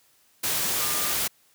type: tone in noise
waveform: sine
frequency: 1203 Hz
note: D6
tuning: 41 cents sharp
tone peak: -36 dBFS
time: 0.8-1.14 s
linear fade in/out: 10 ms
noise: white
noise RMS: -26 dBFS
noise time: 0.43-1.28 s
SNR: -13 dB
effects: white hiss -62 dBFS RMS until 1.54 s + high-pass 60 Hz 12 dB/octave